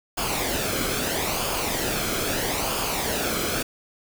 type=noise with flanger; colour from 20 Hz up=pink; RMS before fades=-26 dBFS; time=0.17-3.63 s; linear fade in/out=10 ms; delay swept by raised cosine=0.51 to 1.1 ms; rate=0.77 Hz; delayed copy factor=-0.55; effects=none